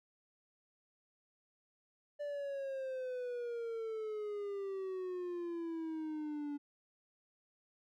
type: exponential sweep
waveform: triangle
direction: down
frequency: 587.3 to 286.8 Hz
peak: -36 dBFS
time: 2.19-6.58 s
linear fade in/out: 20 ms
effects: none